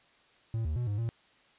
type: tone with pitch steps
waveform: triangle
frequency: 113.2 / 77 / 121.9 / 102.6 / 115.6 Hz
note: A2 / D#2 / B2 / G#2 / A#2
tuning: +50 / -17 / -22 / -21 / -14 cents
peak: -27 dBFS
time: 0.54-1.09 s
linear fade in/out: 0 ms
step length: 110 ms
effects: white hiss -63 dBFS RMS until 1.58 s + resampled to 8000 Hz